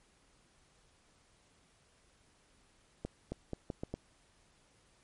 accelerating click train, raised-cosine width 2 ms, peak -24 dBFS, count 6, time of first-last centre 3.05-3.94 s, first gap 270 ms, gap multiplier 0.79, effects pink hiss -68 dBFS RMS until 5.03 s + MP3 48 kbps

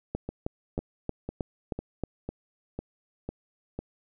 two click trains, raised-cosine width 2 ms, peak -16 / -20 dBFS, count 7 / 8, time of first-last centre 0.15-2.037 / 0.29-3.79 s, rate 3.18 / 2 Hz, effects none

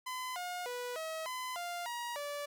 sawtooth tone with pitch steps, 1016 / 716 / 491.3 / 640 / 1015 / 699 / 953 / 579 Hz, B5 / F5 / B4 / D#5 / B5 / F5 / A#5 / D5, +49 / +43 / -9 / +49 / +47 / +1 / +38 / -25 cents, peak -34 dBFS, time 0.06-2.46 s, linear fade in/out 10 ms, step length 300 ms, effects none

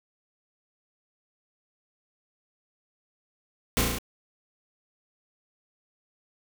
pink noise with echo, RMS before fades -23 dBFS, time 3.77-3.81 s, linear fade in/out 0 ms, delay 35 ms, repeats 5, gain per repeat -2 dB, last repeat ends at 3.985 s, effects none

